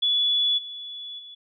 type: tone with level steps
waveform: sine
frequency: 3422 Hz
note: A7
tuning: 49 cents flat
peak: -19 / -34 / -40 dBFS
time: 0.02-1.35 s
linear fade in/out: 10 ms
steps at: 0.57 / 1.18 s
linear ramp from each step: 20 ms
effects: none

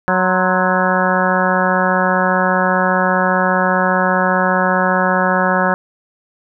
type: harmonic tone with a mistuned harmonic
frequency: 185 Hz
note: F#3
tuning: in tune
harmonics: 1 / 2 / 3 / 4 / 5 / 6 / 7 / 8 / 9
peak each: -19 / -25 / -19 / -21 / -21 / -22 / -22 / -21 / -21 dBFS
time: 0.08-5.74 s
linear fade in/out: 0 ms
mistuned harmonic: 6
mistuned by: -83 cents
effects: none

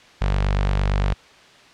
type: tone with notch filter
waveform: sawtooth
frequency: 48.76 Hz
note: G1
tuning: 8 cents flat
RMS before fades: -20 dBFS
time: 0.21-1.14 s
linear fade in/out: 10 ms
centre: 300 Hz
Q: 1.1
effects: white hiss -48 dBFS RMS until 1.73 s + low-pass 4000 Hz 12 dB/octave

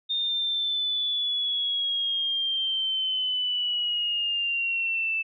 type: linear sweep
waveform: sine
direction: down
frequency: 3650 to 2637 Hz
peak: -24 dBFS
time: 0.09-5.23 s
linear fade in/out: 20 ms
effects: none

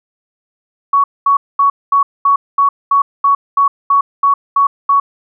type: tone bursts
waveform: sine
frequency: 1119 Hz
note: C#6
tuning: 16 cents sharp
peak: -7 dBFS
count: 13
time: 0.93-5 s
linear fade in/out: 5 ms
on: 110 ms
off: 220 ms
effects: none

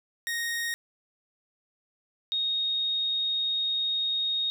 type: tone pair in turn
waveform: sawtooth / sine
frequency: 1864.7 / 3729 Hz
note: A#6 / A#7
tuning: 0 / 0 cents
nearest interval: octave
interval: 1200 cents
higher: second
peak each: -25 dBFS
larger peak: neither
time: 0.27-0.74 / 2.32-4.5 s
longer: second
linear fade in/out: 0 ms
effects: none

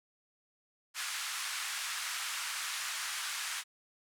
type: band-pass noise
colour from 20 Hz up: pink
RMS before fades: -38 dBFS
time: 0.94-3.64 s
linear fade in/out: 50 ms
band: 1200 to 11000 Hz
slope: 24 dB/octave
effects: none

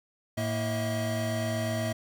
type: tone cluster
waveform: square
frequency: 109.7 / 229.8 / 641 Hz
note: A2 / A#3 / E5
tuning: -5 / -25 / -49 cents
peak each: -32 / -35 / -33 dBFS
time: 0.37-1.93 s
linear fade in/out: 10 ms
effects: none

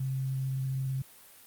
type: tone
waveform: sine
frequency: 132.9 Hz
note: C3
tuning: 27 cents sharp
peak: -29 dBFS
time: 0-1.02 s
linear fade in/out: 5 ms
effects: white hiss -54 dBFS RMS until 1.46 s + Opus 32 kbps

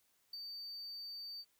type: tone with ADSR envelope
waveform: triangle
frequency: 4600 Hz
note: D8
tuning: 37 cents flat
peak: -40 dBFS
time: 0.33-1.45 s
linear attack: 5 ms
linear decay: 21 ms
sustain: -3 dB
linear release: 51 ms
effects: white hiss -75 dBFS RMS until 1.59 s

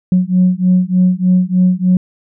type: beating tone pair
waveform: sine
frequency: 181.1 / 184.4 Hz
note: F#3 / F#3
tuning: -37 / -6 cents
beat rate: 3.3 Hz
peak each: -11 dBFS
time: 0.12-1.97 s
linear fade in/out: 2 ms
effects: tanh soft clip ceiling -3 dBFS

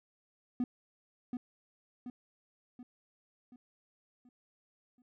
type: tone with echo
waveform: triangle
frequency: 246.9 Hz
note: B3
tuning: in tune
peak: -26 dBFS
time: 0.6-0.64 s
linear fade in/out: 2 ms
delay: 730 ms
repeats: 6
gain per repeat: -6 dB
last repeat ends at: 5.02 s
effects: tanh soft clip ceiling -23 dBFS

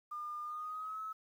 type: tone with pitch glide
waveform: sine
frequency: 1207 to 1293.6 Hz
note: D6 to E6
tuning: +47 to -33 cents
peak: -39 dBFS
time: 0.11-1.13 s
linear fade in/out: 10 ms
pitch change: +120 cents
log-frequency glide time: 0.44-1 s
effects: 11-bit

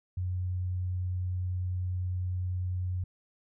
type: tone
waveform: sine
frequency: 91 Hz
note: F#2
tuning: 28 cents flat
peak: -29 dBFS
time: 0.17-3.04 s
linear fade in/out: 5 ms
effects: none

